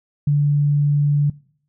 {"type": "tone", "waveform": "sine", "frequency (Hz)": 145.3, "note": "D3", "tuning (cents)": -18, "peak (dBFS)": -13, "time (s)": [0.27, 1.3], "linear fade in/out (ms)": 5, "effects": ["noise-tail reverb RT60 0.6 s tail -23 dB re dry"]}